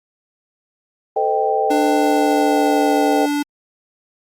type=chord; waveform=sine; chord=A half-diminished seventh; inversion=none; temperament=equal with one note detuned; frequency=440 / 513.4 / 622.3 / 784 Hz; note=A4 / C5 / Eb5 / G5; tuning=0 / -33 / 0 / 0 cents; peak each=-20 / -23 / -23 / -18 dBFS; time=1.16-3.26 s; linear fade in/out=5 ms
type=tone with pitch glide; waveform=square; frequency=295.9 to 290.8 Hz; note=D4 to D4; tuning=+13 to -17 cents; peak=-18 dBFS; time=1.7-3.43 s; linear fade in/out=10 ms; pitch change=-30 cents; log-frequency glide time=1.8-2.93 s
effects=Opus 24 kbps